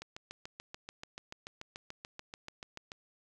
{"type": "click train", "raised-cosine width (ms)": 0.2, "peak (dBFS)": -26, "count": 21, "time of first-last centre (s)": [0.02, 2.919], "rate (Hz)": 6.9, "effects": []}